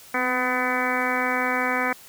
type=harmonic tone with a mistuned harmonic; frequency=251.4 Hz; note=B3; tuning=31 cents sharp; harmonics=1 / 2 / 3 / 4 / 5 / 6 / 7 / 8 / 9; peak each=-30 / -30 / -30 / -30 / -30 / -30 / -30 / -30 / -30 dBFS; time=0.14-1.93 s; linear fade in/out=5 ms; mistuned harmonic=1; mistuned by=+29 cents; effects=white hiss -47 dBFS RMS until 2.08 s